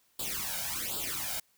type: noise with flanger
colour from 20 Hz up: white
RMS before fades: -35 dBFS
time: 0.19-1.4 s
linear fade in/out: 5 ms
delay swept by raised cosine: 0.24 to 1.34 ms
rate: 1.3 Hz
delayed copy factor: +0.9
effects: white hiss -69 dBFS RMS until 1.57 s